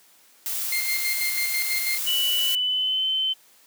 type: noise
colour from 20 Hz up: blue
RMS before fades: -28 dBFS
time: 0.46-2.55 s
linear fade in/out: 0 ms
type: tone with tremolo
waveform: 30% pulse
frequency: 2111 Hz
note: C7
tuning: 15 cents sharp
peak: -21 dBFS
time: 0.72-1.98 s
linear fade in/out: 5 ms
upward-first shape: square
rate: 6.1 Hz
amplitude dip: 50%
type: tone with pitch glide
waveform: sine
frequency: 2960 to 3071 Hz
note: F#7 to G7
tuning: 0 to -36 cents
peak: -21 dBFS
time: 2.06-3.34 s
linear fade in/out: 20 ms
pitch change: +64 cents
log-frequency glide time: 2.41-3.07 s
effects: white hiss -56 dBFS RMS until 3.66 s + high-pass 200 Hz 12 dB/octave